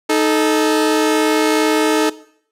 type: tone pair together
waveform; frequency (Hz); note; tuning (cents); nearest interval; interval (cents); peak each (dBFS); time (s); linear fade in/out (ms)
sawtooth; 311.1 / 435.4; D#4 / A4; 0 / -18; tritone; 582; -12; 0.09-2.1; 10
effects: noise-tail reverb RT60 0.6 s tail -18 dB re dry + low-pass 12000 Hz 12 dB/octave